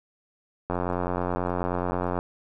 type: click train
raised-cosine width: 1 ms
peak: -13 dBFS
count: 134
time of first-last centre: 0.7-2.189 s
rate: 89.3 Hz
effects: none